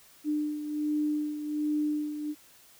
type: beating tone pair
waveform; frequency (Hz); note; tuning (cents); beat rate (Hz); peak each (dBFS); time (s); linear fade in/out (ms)
sine; 299.8 / 301.1; D4 / D4; +36 / +43; 1.3; -28 / -35; 0.24-2.35; 50
effects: white hiss -57 dBFS RMS until 2.79 s